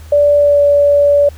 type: tone with pitch glide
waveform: sine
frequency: 581 to 575.3 Hz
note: D5 to D5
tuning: -19 to -36 cents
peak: -6 dBFS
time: 0.12-1.29 s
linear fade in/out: 5 ms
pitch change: -17 cents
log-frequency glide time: 0.37-0.61 s
effects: added 78 Hz sine -31 dBFS peak until 1.37 s + pink hiss -43 dBFS RMS until 1.37 s